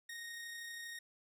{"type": "tone with amplitude modulation", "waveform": "sawtooth", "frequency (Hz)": 1862, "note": "A#6", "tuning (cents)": -2, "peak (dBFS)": -40, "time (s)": [0.09, 0.99], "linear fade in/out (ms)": 5, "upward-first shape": "sine", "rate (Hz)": 32.6, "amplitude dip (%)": 25, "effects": ["resampled to 32000 Hz"]}